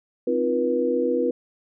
sine tone cluster, 260.6 / 314 / 348.3 / 483.1 Hz, C4 / D#4 / F4 / B4, -7 / +16 / -5 / -38 cents, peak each -26 / -31 / -26 / -22 dBFS, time 0.27-1.31 s, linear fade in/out 5 ms, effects none

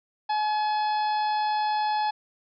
harmonic tone with a mistuned harmonic, 850 Hz, G#5, 40 cents sharp, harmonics 1 / 2 / 3 / 4 / 5 / 6, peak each -23 / -37 / -42 / -41 / -40 / -44 dBFS, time 0.29-2.11 s, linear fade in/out 10 ms, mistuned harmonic 6, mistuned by -25 cents, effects none

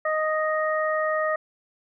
harmonic tone, 622.3 Hz, D#5, in tune, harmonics 1 / 2 / 3, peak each -24 / -27 / -29 dBFS, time 0.05-1.36 s, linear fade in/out 5 ms, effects none

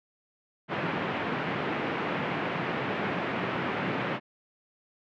pink band-pass noise, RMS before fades -31 dBFS, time 0.68-4.2 s, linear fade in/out 50 ms, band 140 to 2600 Hz, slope 24 dB/octave, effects none

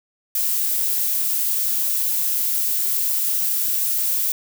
violet noise, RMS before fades -21 dBFS, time 0.35-4.32 s, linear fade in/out 2 ms, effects none

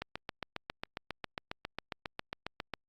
click train, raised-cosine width 0.3 ms, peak -20 dBFS, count 21, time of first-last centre 0.02-2.737 s, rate 7.36 Hz, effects Opus 48 kbps

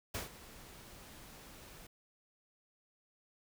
pink noise with ADSR envelope, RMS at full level -38 dBFS, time 0.14-1.87 s, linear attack 8 ms, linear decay 140 ms, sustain -16 dB, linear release 6 ms, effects none

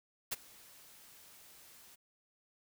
white noise with ADSR envelope, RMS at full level -34 dBFS, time 0.31-1.96 s, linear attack 16 ms, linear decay 24 ms, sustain -24 dB, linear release 15 ms, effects none

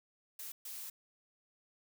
blue noise bursts at uneven times, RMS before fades -45 dBFS, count 2, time 0.39-0.52 / 0.65-0.9 s, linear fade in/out 5 ms, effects none

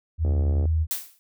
sine tone with vibrato, 80 Hz, D#2, 49 cents sharp, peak -19 dBFS, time 0.18-0.87 s, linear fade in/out 50 ms, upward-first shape triangle, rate 2.6 Hz, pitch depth 17 cents each way
click train, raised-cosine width 2 ms, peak -20 dBFS, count 29, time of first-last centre 0.25-0.655 s, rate 69.1 Hz
blue noise with exponential decay, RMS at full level -24 dBFS, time 0.91-1.19 s, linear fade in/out 0 ms, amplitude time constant 59 ms
effects none

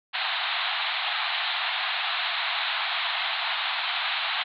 white band-pass noise, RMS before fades -28 dBFS, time 0.13-4.44 s, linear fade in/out 20 ms, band 670 to 4100 Hz, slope 96 dB/octave, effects none

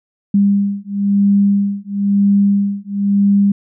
sine beating tone pair, 200 / 201 Hz, G3 / G3, +35 / +44 cents, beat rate 1 Hz, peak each -14 dBFS, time 0.34-3.52 s, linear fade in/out 5 ms, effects none

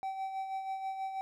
triangle tone with tremolo, 770 Hz, G5, 31 cents flat, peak -31 dBFS, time 0.03-1.21 s, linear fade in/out 0 ms, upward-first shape sine, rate 6.2 Hz, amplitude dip 50%, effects none

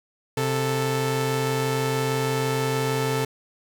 sawtooth tone pair together, 131.23 / 440 Hz, C3 / A4, +6 / 0 cents, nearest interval octave + major sixth, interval 2094 cents, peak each -21 dBFS, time 0.37-3.25 s, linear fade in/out 5 ms, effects none

